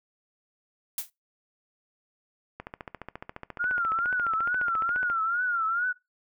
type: noise with exponential decay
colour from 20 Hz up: blue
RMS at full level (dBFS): -26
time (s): 0.98-1.1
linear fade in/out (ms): 2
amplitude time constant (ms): 26
type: click train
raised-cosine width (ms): 0.5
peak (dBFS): -22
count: 37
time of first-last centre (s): 2.6-5.1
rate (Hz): 14.4
type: tone with vibrato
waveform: sine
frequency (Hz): 1396.9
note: F6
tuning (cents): 0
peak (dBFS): -24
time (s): 3.59-5.93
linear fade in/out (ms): 20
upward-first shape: triangle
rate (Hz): 2.3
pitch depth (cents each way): 140
effects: noise-tail reverb RT60 0.2 s tail -21 dB re dry